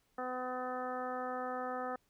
harmonic tone, 252.9 Hz, B3, 41 cents sharp, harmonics 1 / 2 / 3 / 4 / 5 / 6 / 7, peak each -45 / -41 / -41 / -50 / -42 / -52 / -50 dBFS, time 0.18-1.96 s, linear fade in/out 5 ms, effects pink hiss -75 dBFS RMS until 2.09 s

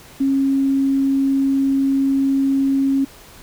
sine tone, 272.1 Hz, C#4, 32 cents flat, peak -14 dBFS, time 0.2-3.05 s, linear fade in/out 10 ms, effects pink hiss -43 dBFS RMS until 3.42 s

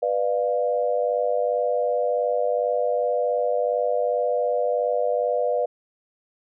sine chord, B diminished, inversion none, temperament equal with one note detuned, 493.9 / 596.6 / 698.5 Hz, B4 / D5 / F5, 0 / +27 / 0 cents, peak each -23 / -24 / -27 dBFS, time 0.02-5.66 s, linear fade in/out 10 ms, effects none

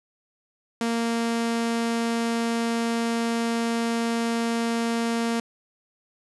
sawtooth tone, 231.5 Hz, A#3, 12 cents flat, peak -19 dBFS, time 0.81-5.4 s, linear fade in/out 2 ms, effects resampled to 24000 Hz + 8-bit

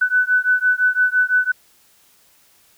sine beating tone pair, 1495 / 1500.9 Hz, F#6 / F#6, +17 / +24 cents, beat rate 5.9 Hz, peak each -17 dBFS, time 0.01-1.52 s, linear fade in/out 10 ms, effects white hiss -55 dBFS RMS until 2.77 s

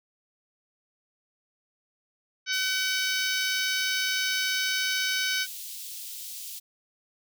harmonic tone, 757 Hz, F#5, 39 cents sharp, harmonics 2 / 3 / 4 / 5 / 6 / 7 / 8, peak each -30 / -32 / -33 / -34 / -35 / -35 / -36 dBFS, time 2.46-5.47 s, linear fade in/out 50 ms
white high-pass noise, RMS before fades -39 dBFS, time 2.52-6.6 s, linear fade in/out 20 ms, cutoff 3100 Hz, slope 24 dB/octave
effects none

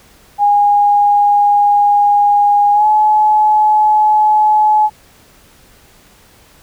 sine tone with pitch glide, 820 to 852.4 Hz, G#5 to G#5, -22 to +45 cents, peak -7 dBFS, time 0.38-4.9 s, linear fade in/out 50 ms, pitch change +67 cents, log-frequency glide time 2.73-2.86 s, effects pink hiss -46 dBFS RMS until 6.62 s

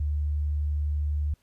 sine tone, 74 Hz, D2, 14 cents sharp, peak -24 dBFS, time 0-1.34 s, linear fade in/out 5 ms, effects pink hiss -69 dBFS RMS until 1.42 s + resampled to 32000 Hz

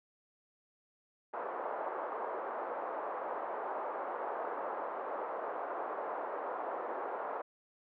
pink band-pass noise, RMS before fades -39 dBFS, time 1.33-7.42 s, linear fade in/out 10 ms, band 460 to 1200 Hz, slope 24 dB/octave, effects none

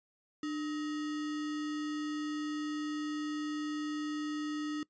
sine tone with sample-and-hold, 300 Hz, D4, 37 cents sharp, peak -33 dBFS, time 0.43-4.83 s, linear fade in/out 2 ms, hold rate 1575 Hz, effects noise-tail reverb RT60 0.1 s tail -21 dB re dry + resampled to 16000 Hz

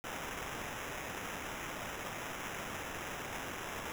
blue noise with sample-and-hold, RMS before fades -42 dBFS, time 0.04-3.92 s, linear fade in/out 0 ms, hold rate 4410 Hz, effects none

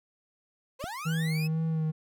30% pulse linear sweep, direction up, 482.6 to 2637 Hz, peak -33 dBFS, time 0.79-1.48 s, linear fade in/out 20 ms
click, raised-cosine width 3 ms, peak -24 dBFS, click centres 0.841 s
triangle tone with vibrato, 159.3 Hz, D#3, 41 cents sharp, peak -24 dBFS, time 1.05-1.92 s, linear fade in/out 20 ms, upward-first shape sine, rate 2.1 Hz, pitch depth 28 cents each way
effects none

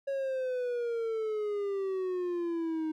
triangle exponential sweep, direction down, 554.4 to 311.4 Hz, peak -28 dBFS, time 0.07-2.92 s, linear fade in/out 10 ms, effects none

